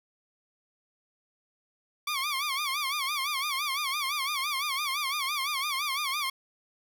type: tone with vibrato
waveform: 15% pulse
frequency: 1134 Hz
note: C#6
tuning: 39 cents sharp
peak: -22 dBFS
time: 2.07-6.3 s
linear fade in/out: 5 ms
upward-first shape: sine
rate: 5.9 Hz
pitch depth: 130 cents each way
effects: none